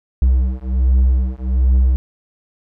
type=beating tone pair; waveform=triangle; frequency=63.2 / 64.5 Hz; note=B1 / C2; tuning=+41 / -24 cents; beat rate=1.3 Hz; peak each=-13 dBFS; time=0.22-1.96 s; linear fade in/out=0 ms; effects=none